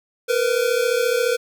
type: tone pair together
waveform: square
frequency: 465.6 / 500 Hz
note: A#4 / B4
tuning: -2 / +21 cents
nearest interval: minor second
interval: 123 cents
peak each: -21 dBFS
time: 0.28-1.37 s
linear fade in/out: 20 ms
effects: none